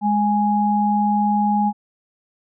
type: tone pair together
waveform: sine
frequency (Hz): 207.7 / 830.8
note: G#3 / G#5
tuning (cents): 0 / 0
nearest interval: 2 octaves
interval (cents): 2400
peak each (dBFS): -18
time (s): 0.01-1.73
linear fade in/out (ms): 50
effects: none